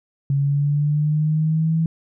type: linear sweep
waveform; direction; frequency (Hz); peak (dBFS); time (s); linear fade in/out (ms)
sine; up; 138.59 to 163.5; -16; 0.3-1.86; 2
effects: none